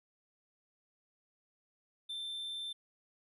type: tone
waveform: triangle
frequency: 3559 Hz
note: A7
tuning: 19 cents sharp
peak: -37 dBFS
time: 2.09-2.73 s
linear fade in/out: 10 ms
effects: resampled to 32000 Hz